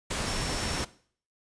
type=tone in noise; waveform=sine; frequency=5440 Hz; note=F8; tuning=46 cents flat; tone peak=-39 dBFS; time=0.26-0.84 s; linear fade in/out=10 ms; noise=pink; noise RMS=-31 dBFS; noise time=0.1-0.85 s; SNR=-11 dB; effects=noise-tail reverb RT60 0.5 s tail -18 dB re dry + resampled to 22050 Hz